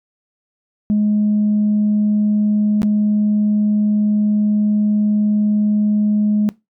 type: tone with dropouts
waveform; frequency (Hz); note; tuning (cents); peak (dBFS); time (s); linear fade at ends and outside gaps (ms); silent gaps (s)
sine; 209.8; G#3; +18; -11; 0.9-6.49; 0; 2.819-2.831
effects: noise-tail reverb RT60 0.2 s tail -21 dB re dry + tanh soft clip ceiling -9 dBFS